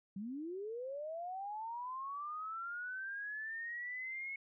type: linear sweep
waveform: sine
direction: up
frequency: 185 to 2194 Hz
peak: -40 dBFS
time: 0.16-4.36 s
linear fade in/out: 5 ms
effects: none